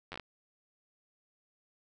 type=slowing click train; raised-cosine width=0.3 ms; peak=-25 dBFS; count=6; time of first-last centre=0.12-0.197 s; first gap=10 ms; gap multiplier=1.22; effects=none